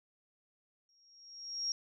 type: tone with exponential growth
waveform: sine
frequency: 5588 Hz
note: F8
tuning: in tune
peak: -30 dBFS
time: 0.89-1.72 s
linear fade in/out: 1 ms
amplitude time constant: 180 ms
effects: none